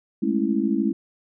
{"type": "chord", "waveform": "sine", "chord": "A major seventh", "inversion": "third", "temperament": "just", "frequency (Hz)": [206.2, 220, 275, 330], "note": ["G#3", "A3", "C#4", "E4"], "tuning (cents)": [-12, 0, -14, 2], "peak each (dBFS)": -25, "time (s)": [0.22, 0.93], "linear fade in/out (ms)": 10, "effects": []}